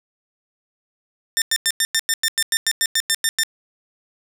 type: tone bursts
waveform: 10% pulse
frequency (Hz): 1800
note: A6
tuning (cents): +39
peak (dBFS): -7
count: 15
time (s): 1.37-3.434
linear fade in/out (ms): 0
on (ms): 48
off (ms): 96
effects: none